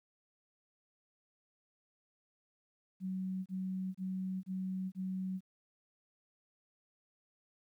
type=tone bursts; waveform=sine; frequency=187.6 Hz; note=F#3; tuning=24 cents sharp; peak=-35 dBFS; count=5; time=3-5.408 s; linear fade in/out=50 ms; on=460 ms; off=27 ms; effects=12-bit